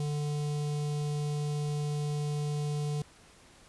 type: tone with notch filter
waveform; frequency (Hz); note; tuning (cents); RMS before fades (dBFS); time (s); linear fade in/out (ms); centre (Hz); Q
square; 147.7; D3; +10; -32; 0-3.02; 2; 1600; 0.56
effects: pink hiss -57 dBFS RMS until 3.68 s + resampled to 24000 Hz